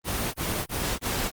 pink noise bursts, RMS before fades -28 dBFS, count 4, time 0.04-1.312 s, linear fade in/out 50 ms, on 300 ms, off 24 ms, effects Opus 24 kbps

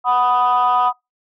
sine chord, B major, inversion second, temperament equal, 740 / 987.8 / 1244.5 Hz, F#5 / B5 / D#6, 0 / 0 / 0 cents, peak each -16 dBFS, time 0.04-0.93 s, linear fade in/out 50 ms, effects noise-tail reverb RT60 0.2 s tail -26 dB re dry + tanh soft clip ceiling -8 dBFS

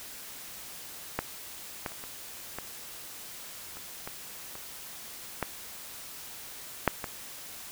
clicks, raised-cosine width 0.5 ms, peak -12 / -17 / -29 / -27 / -20 / -28 / -22 / -27 / -13 / -6 / -18 dBFS, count 11, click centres 1.19 / 1.862 / 1.919 / 2.039 / 2.586 / 3.77 / 4.075 / 4.554 / 5.427 / 6.877 / 7.042 s, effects white hiss -44 dBFS RMS until 7.71 s

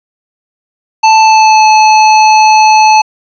square tone with pitch glide, 880 to 864.9 Hz, A5 to A5, 0 to -30 cents, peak -3 dBFS, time 1.03-3.02 s, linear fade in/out 10 ms, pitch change -30 cents, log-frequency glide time 1.2-1.67 s, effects resampled to 16000 Hz + 7-bit

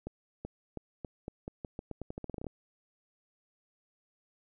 accelerating click train, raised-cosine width 2 ms, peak -25 dBFS, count 19, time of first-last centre 0.07-2.467 s, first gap 380 ms, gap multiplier 0.85, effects none

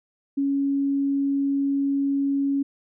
sine tone, 277.9 Hz, C#4, 4 cents sharp, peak -20 dBFS, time 0.37-2.63 s, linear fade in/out 10 ms, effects none

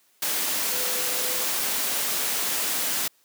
sine tone in noise, 501 Hz, B4, 25 cents sharp, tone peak -37 dBFS, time 0.72-1.45 s, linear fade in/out 5 ms, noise white, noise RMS -26 dBFS, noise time 0.22-3.08 s, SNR -14 dB, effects white hiss -63 dBFS RMS until 3.24 s + high-pass 200 Hz 12 dB/octave

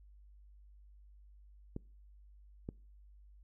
clicks, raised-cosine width 3 ms, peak -27 dBFS, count 2, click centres 1.764 / 2.689 s, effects noise-tail reverb RT60 0.4 s tail -25 dB re dry + added 50 Hz sine -56 dBFS peak until 3.43 s

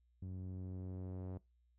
sawtooth tone with low-pass filter sweep, 92.6 Hz, F#2, 2 cents sharp, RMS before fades -45 dBFS, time 0.22-1.38 s, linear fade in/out 5 ms, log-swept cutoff 210 to 610 Hz, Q 0.87, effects noise-tail reverb RT60 0.2 s tail -22 dB re dry + added 60 Hz sine -70 dBFS peak until 1.78 s

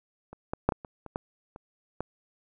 clicks, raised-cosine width 1 ms, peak -29 / -16 / -7 / -16 / -26 / -27 / -16 / -29 / -17 dBFS, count 9, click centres 0.33 / 0.535 / 0.69 / 0.722 / 0.848 / 1.063 / 1.159 / 1.561 / 2.006 s, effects none

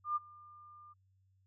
sine tone with ADSR envelope, 1200 Hz, D6, 37 cents sharp, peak -29 dBFS, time 0.04-0.94 s, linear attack 120 ms, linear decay 24 ms, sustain -24 dB, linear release 22 ms, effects added 95 Hz sine -68 dBFS peak until 1.46 s

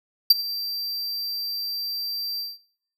square tone with ADSR envelope, 4699 Hz, D8, in tune, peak -8 dBFS, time 0.3-2.58 s, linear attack 6 ms, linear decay 26 ms, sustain -20 dB, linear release 190 ms, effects noise-tail reverb RT60 0.6 s tail -18 dB re dry

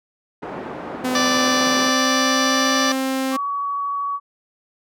pink band-pass noise, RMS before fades -31 dBFS, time 0.42-1.9 s, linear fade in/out 10 ms, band 240 to 1100 Hz, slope 12 dB/octave
sawtooth tone with pitch glide, 254 to 264.6 Hz, B3 to C4, +49 to +20 cents, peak -16 dBFS, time 1.04-3.37 s, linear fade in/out 10 ms, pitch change +71 cents, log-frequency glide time 1.15-2.74 s
harmonic tone, 587.3 Hz, D5, in tune, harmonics 1 / 2 / 3 / 4 / 5 / 6 / 7 / 8 / 9 / 10, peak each -27 / -22 / -24 / -32 / -30 / -28 / -31 / -28 / -32 / -27 dBFS, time 1.15-2.92 s, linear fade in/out 2 ms
sine tone with vibrato, 1130 Hz, C#6, 33 cents sharp, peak -21 dBFS, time 3.31-4.2 s, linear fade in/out 50 ms, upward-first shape triangle, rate 13 Hz, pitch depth 8 cents each way
effects none

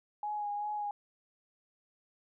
sine tone with vibrato, 830.6 Hz, G#5, in tune, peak -33 dBFS, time 0.23-0.91 s, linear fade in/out 2 ms, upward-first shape sine, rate 2.6 Hz, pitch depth 22 cents each way, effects none

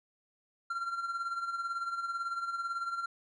triangle tone with tremolo, 1374 Hz, F6, 29 cents flat, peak -29 dBFS, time 0.7-3.06 s, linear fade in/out 5 ms, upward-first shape sine, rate 18 Hz, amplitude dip 60%, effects resampled to 24000 Hz

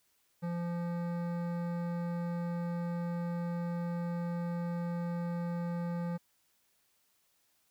sine tone with hard clipping, 172.3 Hz, F3, 23 cents flat, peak -35 dBFS, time 0.42-6.18 s, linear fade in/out 20 ms, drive 15 dB, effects white hiss -73 dBFS RMS until 7.7 s

